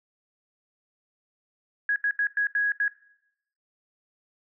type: tone bursts at uneven times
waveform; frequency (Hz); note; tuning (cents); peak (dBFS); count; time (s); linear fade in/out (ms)
sine; 1661.2; G#6; 0; -21; 6; 1.89-1.96 / 2.04-2.11 / 2.19-2.27 / 2.37-2.47 / 2.55-2.72 / 2.8-2.88; 2
effects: noise-tail reverb RT60 0.8 s tail -20 dB re dry